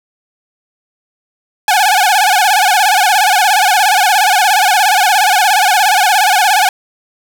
sawtooth tone with vibrato, 789 Hz, G5, 11 cents sharp, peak -4 dBFS, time 1.68-6.69 s, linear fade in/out 2 ms, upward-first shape sine, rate 17 Hz, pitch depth 160 cents each way, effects none

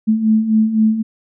sine beating tone pair, 215.8 / 219.7 Hz, A3 / A3, -33 / -2 cents, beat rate 3.9 Hz, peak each -18 / -12 dBFS, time 0.07-1.03 s, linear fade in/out 20 ms, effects none

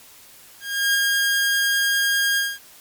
sawtooth tone with ADSR envelope, 1621 Hz, G#6, 42 cents flat, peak -12 dBFS, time 0.6-2.59 s, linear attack 340 ms, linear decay 17 ms, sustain -2 dB, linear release 220 ms, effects white hiss -47 dBFS RMS until 2.8 s + MP3 96 kbps

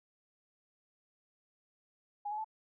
sine tone with pitch steps, 823 / 847.6 / 872.9 Hz, G#5 / G#5 / A5, -16 / +35 / -14 cents, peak -35 dBFS, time 2.25-2.445 s, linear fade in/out 10 ms, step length 65 ms, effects none

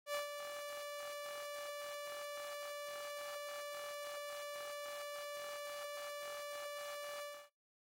sawtooth tone with ADSR envelope, 582 Hz, D5, 16 cents flat, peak -32 dBFS, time 0.06-7.5 s, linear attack 79 ms, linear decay 130 ms, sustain -8 dB, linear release 270 ms, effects noise-tail reverb RT60 0.2 s tail -19 dB re dry + AAC 48 kbps

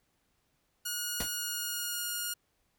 5% pulse tone with pitch glide, 1442 to 1428.7 Hz, F#6 to F6, -45 to +39 cents, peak -22 dBFS, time 0.85-2.34 s, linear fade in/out 10 ms, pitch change -16 cents, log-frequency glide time 1.19-2.1 s
pink noise with exponential decay, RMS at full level -30 dBFS, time 1.2-1.32 s, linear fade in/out 5 ms, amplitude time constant 25 ms
effects pink hiss -75 dBFS RMS until 2.78 s

